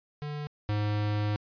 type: tone pair in turn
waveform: square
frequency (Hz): 147.8 / 104.73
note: D3 / G#2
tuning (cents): +11 / +15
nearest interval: tritone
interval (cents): 596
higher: first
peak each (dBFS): -34 / -27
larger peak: second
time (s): 0.22-0.47 / 0.69-1.36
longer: second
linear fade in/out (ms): 0
effects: resampled to 11025 Hz